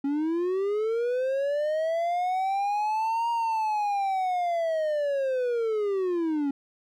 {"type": "linear two-way sweep", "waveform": "triangle", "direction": "up then down", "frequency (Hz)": [273.5, 940, 273.5], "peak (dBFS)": -22, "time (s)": [0.04, 6.51], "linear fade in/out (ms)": 5, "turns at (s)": 3.3, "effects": []}